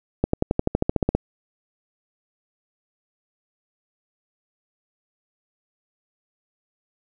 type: accelerating click train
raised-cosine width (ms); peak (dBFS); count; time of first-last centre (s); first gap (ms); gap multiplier
2; -5; 13; 0.24-1.15; 94; 0.96
effects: none